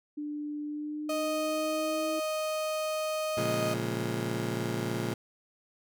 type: tone with pitch glide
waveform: sine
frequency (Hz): 296.4 to 317.7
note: D4 to D#4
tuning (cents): +16 to +36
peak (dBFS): -33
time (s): 0.17-2.2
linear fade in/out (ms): 10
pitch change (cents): +120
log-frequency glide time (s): 0.65-2.08
type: tone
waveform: 35% pulse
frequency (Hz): 622.3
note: D#5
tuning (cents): 0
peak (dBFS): -28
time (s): 1.09-3.74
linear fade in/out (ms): 5
type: chord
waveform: 20% pulse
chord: Bb minor seventh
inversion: none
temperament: just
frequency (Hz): 116.54 / 139.85 / 174.81 / 209.8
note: Bb2 / Db3 / F3 / Ab3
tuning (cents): 0 / +16 / +2 / +18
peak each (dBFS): -29 / -33 / -32 / -34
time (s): 3.37-5.14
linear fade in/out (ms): 5
effects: none